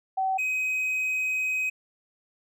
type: tone pair in turn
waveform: sine / triangle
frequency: 763 / 2523 Hz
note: G5 / D#7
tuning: -47 / +23 cents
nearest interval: octave + major sixth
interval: 2070 cents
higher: second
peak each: -23 dBFS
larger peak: neither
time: 0.17-0.38 / 0.38-1.7 s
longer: second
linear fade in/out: 10 ms
effects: none